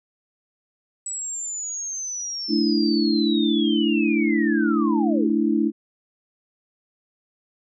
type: linear sweep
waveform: sine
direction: down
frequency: 7902 to 306.9 Hz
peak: -27 dBFS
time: 1.06-5.3 s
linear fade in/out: 2 ms
type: chord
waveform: sine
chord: A suspended fourth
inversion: none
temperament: just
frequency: 220 / 293.3 / 330 Hz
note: A3 / D4 / E4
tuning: 0 / -2 / +2 cents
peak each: -22 dBFS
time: 2.48-5.72 s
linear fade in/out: 50 ms
effects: none